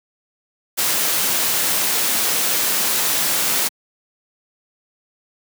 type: noise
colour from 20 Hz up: white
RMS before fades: -19 dBFS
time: 0.77-3.69 s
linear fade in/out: 20 ms
effects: high-pass 150 Hz 12 dB/octave